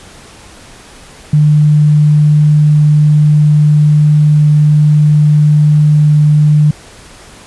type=tone; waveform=sine; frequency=150.1 Hz; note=D3; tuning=38 cents sharp; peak=-4 dBFS; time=1.33-6.71 s; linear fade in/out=5 ms; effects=pink hiss -36 dBFS RMS until 7.46 s + resampled to 24000 Hz